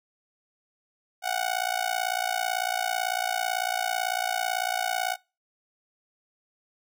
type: tone with amplitude modulation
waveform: sawtooth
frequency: 740 Hz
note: F#5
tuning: in tune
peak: -18 dBFS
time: 1.22-5.17 s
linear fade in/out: 50 ms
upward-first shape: sine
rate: 58 Hz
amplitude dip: 95%
effects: noise-tail reverb RT60 0.3 s tail -24 dB re dry